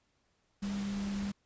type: tone in noise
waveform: sine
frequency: 200.1 Hz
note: G3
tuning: 36 cents sharp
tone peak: -33 dBFS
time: 0.62-1.32 s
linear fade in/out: 10 ms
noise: pink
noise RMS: -45 dBFS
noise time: 0.62-1.32 s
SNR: +9 dB
effects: pink hiss -75 dBFS RMS until 1.45 s + resampled to 16000 Hz